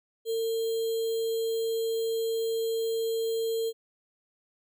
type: tone with sample-and-hold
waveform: sine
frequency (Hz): 452.3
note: A4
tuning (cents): +48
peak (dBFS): -26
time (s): 0.25-3.73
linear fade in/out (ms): 50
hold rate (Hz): 3675
effects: none